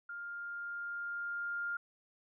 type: tone with level ramp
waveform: sine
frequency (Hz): 1404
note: F6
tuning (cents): +9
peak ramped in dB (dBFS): -41 to -34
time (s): 0.09-1.77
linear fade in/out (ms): 5
effects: none